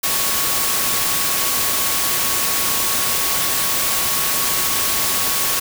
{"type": "tone in noise", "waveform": "sine", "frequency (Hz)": 1108.7, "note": "C#6", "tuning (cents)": 0, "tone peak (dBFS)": -30, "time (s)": [0.03, 5.6], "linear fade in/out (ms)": 10, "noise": "white", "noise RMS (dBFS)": -19, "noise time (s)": [0.03, 5.6], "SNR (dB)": -14, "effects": []}